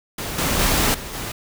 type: noise with level steps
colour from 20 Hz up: pink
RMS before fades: -28 / -21 / -18 / -33 / -29 dBFS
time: 0.18-1.32 s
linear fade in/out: 5 ms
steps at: 0.38 / 0.59 / 0.94 / 1.13 s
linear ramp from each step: 5 ms
effects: none